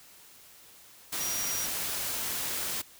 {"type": "tone in noise", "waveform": "sine", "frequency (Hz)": 5750, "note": "F8", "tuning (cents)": 50, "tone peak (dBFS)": -33, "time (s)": [1.2, 1.66], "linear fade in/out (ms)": 10, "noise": "white", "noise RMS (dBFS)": -33, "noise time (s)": [1.12, 2.82], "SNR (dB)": -3, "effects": ["white hiss -54 dBFS RMS until 2.99 s"]}